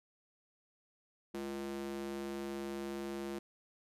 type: tone with high-pass filter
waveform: square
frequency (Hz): 69.3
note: C#2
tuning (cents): 0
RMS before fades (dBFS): -41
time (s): 1.34-3.39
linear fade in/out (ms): 5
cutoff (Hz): 280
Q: 4.6
effects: resampled to 32000 Hz